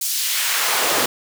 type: noise with high-pass filter sweep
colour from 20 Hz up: pink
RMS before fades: -20 dBFS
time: 0.01-1.06 s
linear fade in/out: 5 ms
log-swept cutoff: 6700 to 310 Hz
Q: 0.86
effects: none